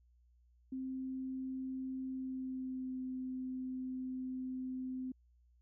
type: tone with pitch glide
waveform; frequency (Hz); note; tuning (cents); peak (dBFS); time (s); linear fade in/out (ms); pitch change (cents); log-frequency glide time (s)
sine; 261.6 to 257.6; C4 to C4; 0 to -27; -38; 0.72-5.12; 5; -27; 2.07-3.01
effects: added 60 Hz sine -65 dBFS peak until 5.61 s